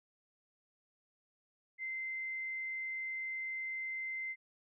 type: tone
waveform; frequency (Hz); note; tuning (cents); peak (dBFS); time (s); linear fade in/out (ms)
sine; 2076; C7; -14; -37; 1.78-4.36; 50
effects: none